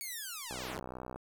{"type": "linear sweep", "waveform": "5% pulse", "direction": "down", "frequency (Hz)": [2267, 33], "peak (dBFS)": -29, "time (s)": [0.01, 0.8], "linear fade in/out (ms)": 0}
{"type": "click train", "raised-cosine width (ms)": 1, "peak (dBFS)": -28, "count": 42, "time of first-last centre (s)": [0.51, 1.16], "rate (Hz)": 63.1}
{"effects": ["10-bit"]}